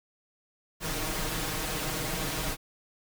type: noise with comb filter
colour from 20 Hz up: pink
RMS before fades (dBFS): -32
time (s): 0.8-2.57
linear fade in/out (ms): 50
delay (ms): 6.4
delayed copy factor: +0.85
effects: none